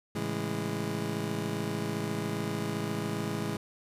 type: chord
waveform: 25% pulse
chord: A major seventh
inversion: none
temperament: just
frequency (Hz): 110 / 137.5 / 165 / 206.2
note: A2 / C#3 / E3 / G#3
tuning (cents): 0 / -14 / +2 / -12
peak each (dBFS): -34 / -35 / -33 / -32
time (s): 0.15-3.57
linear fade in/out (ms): 5
effects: resampled to 32000 Hz